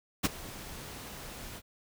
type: noise with ADSR envelope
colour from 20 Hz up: pink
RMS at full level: -25 dBFS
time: 0.23-1.62 s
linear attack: 22 ms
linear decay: 25 ms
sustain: -19 dB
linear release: 50 ms
effects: none